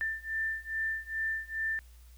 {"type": "beating tone pair", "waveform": "sine", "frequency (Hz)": [1780, 1782.4], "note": ["A6", "A6"], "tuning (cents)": [20, 22], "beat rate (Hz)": 2.4, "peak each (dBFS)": [-35, -34], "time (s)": [0.01, 1.79], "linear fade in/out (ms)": 0, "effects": ["added 60 Hz sine -51 dBFS peak until 2.17 s", "white hiss -64 dBFS RMS until 2.17 s"]}